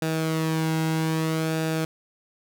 sawtooth tone with flanger, 159.9 Hz, D#3, 48 cents sharp, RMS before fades -25 dBFS, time 0.02-1.85 s, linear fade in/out 2 ms, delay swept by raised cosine 0.95 to 1.7 ms, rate 0.62 Hz, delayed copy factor -0.5, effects none

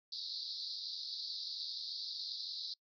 white band-pass noise, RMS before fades -43 dBFS, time 0.12-2.74 s, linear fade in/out 5 ms, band 3800 to 5000 Hz, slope 96 dB/octave, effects noise-tail reverb RT60 0.1 s tail -25 dB re dry

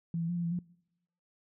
sine tone with pitch steps, 167.8 / 166.4 / 175.1 / 172.2 / 168.2 / 176.7 Hz, E3 / E3 / F3 / F3 / E3 / F3, +31 / +17 / +5 / -24 / +35 / +21 cents, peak -30 dBFS, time 0.14-0.59 s, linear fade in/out 2 ms, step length 75 ms, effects noise-tail reverb RT60 0.9 s tail -25 dB re dry

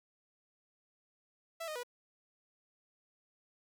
sawtooth tone with pitch steps, 662 / 617 / 487.8 Hz, E5 / D#5 / B4, +7 / -15 / -21 cents, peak -35 dBFS, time 1.6-1.834 s, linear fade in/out 10 ms, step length 78 ms, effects none

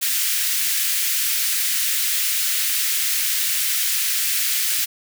white high-pass noise, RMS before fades -21 dBFS, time 0.01-4.86 s, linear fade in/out 20 ms, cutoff 1700 Hz, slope 24 dB/octave, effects none

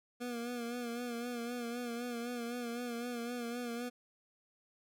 25% pulse tone with vibrato, 239.4 Hz, A#3, 46 cents sharp, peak -34 dBFS, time 0.2-3.9 s, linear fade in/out 20 ms, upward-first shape sine, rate 3.9 Hz, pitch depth 48 cents each way, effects none

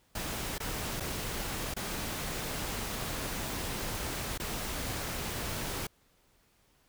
pink noise with dropouts, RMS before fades -36 dBFS, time 0.15-5.87 s, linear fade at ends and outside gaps 5 ms, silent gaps 0.582-0.601 / 1-1.004 / 1.74-1.764 / 4.378-4.398 s, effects pink hiss -68 dBFS RMS until 6.88 s

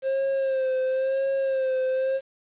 triangle tone with vibrato, 530 Hz, C5, 22 cents sharp, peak -20 dBFS, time 0.02-2.21 s, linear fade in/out 50 ms, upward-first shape sine, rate 0.97 Hz, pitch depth 40 cents each way, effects resampled to 8000 Hz + 9-bit

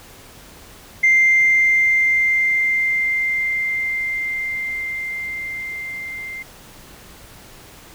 sine tone with level ramp, 2093 Hz, C7, in tune, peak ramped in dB -9 to -28 dBFS, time 1.03-6.43 s, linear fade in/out 10 ms, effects tanh soft clip ceiling -7 dBFS + pink hiss -43 dBFS RMS until 7.94 s

